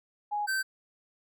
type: tone pair in turn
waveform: sine / square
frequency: 830.6 / 1550 Hz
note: G#5 / G6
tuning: 0 / -20 cents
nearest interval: major seventh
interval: 1080 cents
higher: second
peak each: -28 dBFS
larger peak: neither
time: 0.31-0.47 / 0.47-0.63 s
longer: neither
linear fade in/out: 20 ms
effects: none